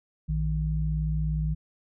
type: tone pair together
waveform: sine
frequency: 58.27 / 155.56 Hz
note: A#1 / D#3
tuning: 0 / 0 cents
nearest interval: octave + perfect fourth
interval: 1700 cents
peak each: -27 dBFS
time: 0.28-1.55 s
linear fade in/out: 20 ms
effects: none